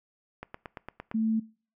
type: click train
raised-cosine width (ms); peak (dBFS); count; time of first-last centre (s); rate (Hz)
0.5; -23; 7; 0.43-1.114; 8.77
type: tone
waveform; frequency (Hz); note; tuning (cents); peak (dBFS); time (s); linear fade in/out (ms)
sine; 221.6; A3; +13; -24; 1.14-1.4; 10
effects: noise-tail reverb RT60 0.4 s tail -22 dB re dry